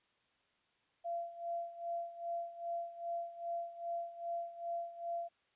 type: tone with tremolo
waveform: sine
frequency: 684 Hz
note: F5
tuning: 36 cents flat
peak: -35 dBFS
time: 1.04-5.29 s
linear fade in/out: 20 ms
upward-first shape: sine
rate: 2.5 Hz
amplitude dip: 80%
effects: white hiss -75 dBFS RMS until 5.55 s + resampled to 8000 Hz